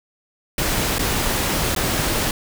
pink noise with dropouts, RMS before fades -21 dBFS, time 0.58-2.31 s, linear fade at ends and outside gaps 2 ms, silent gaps 0.984-0.992 / 1.75-1.762 s, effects none

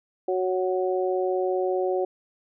harmonic tone, 185 Hz, F#3, in tune, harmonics 2 / 3 / 4, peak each -24 / -28 / -30 dBFS, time 0.28-2.05 s, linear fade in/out 5 ms, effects none

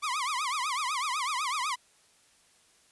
sawtooth tone with vibrato, 1108.7 Hz, C#6, in tune, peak -25 dBFS, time 0.02-1.76 s, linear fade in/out 20 ms, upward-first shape triangle, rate 8 Hz, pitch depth 260 cents each way, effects white hiss -63 dBFS RMS until 2.91 s + resampled to 24000 Hz

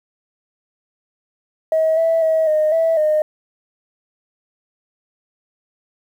sine tone with pitch steps, 638 / 656 / 640 / 616 / 654 / 613 Hz, D#5 / E5 / D#5 / D#5 / E5 / D#5, +43 / -9 / +49 / -17 / -14 / -26 cents, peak -12 dBFS, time 1.72-3.22 s, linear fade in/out 2 ms, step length 250 ms, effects tanh soft clip ceiling -9 dBFS + 8-bit

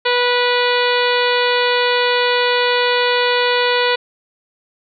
harmonic tone with a mistuned harmonic, 489.7 Hz, B4, 15 cents flat, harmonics 1 / 2 / 3 / 4 / 5 / 6 / 7 / 8 / 9, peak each -17 / -20 / -22 / -23 / -24 / -25 / -25 / -26 / -27 dBFS, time 0.05-3.96 s, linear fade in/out 10 ms, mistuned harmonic 7, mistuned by +18 cents, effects none

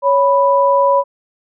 sine tone pair together, 557.4 / 987.8 Hz, C#5 / B5, +9 / 0 cents, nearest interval minor seventh, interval 991 cents, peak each -12 dBFS, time 0.02-1.04 s, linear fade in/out 50 ms, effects none

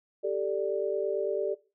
sine chord, G suspended second, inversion none, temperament just, 392 / 441 / 588 Hz, G4 / A4 / D5, 0 / +4 / +2 cents, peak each -31 dBFS, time 0.23-1.55 s, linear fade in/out 20 ms, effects noise-tail reverb RT60 0.3 s tail -18 dB re dry

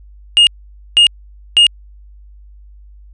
triangle tone bursts, 2846 Hz, F7, 32 cents sharp, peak -3 dBFS, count 3, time 0.37-1.667 s, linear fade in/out 0 ms, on 99 ms, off 500 ms, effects added 50 Hz sine -37 dBFS peak until 3.13 s + resampled to 24000 Hz

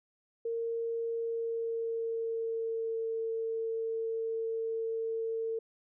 sine tone with pitch glide, 460.5 to 451.3 Hz, A#4 to A4, -21 to +44 cents, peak -31 dBFS, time 0.45-5.59 s, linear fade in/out 5 ms, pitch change -35 cents, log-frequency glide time 1.15-3.08 s, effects none

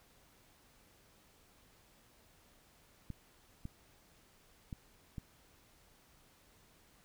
clicks, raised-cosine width 5 ms, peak -30 dBFS, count 4, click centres 3.103 / 3.654 / 4.728 / 5.182 s, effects pink hiss -66 dBFS RMS until 7.04 s

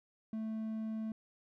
triangle tone, 220 Hz, A3, in tune, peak -34 dBFS, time 0.33-1.12 s, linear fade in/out 2 ms, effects none

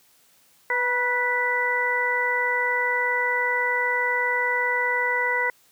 harmonic tone with a mistuned harmonic, 493.9 Hz, B4, in tune, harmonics 1 / 2 / 3 / 4, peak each -29 / -27 / -29 / -23 dBFS, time 0.7-5.5 s, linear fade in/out 2 ms, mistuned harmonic 2, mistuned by -32 cents, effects white hiss -59 dBFS RMS until 5.71 s + high-pass 80 Hz 12 dB/octave

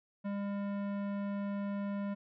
sine tone with tanh clipping, 201.1 Hz, G3, 44 cents sharp, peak -36 dBFS, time 0.24-2.15 s, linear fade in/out 20 ms, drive 17 dB, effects none

